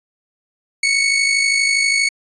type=tone with amplitude modulation; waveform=sawtooth; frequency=2217 Hz; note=C#7; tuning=in tune; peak=-8 dBFS; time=0.83-2.09 s; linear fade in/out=5 ms; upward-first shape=sine; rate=52.4 Hz; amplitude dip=50%; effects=resampled to 22050 Hz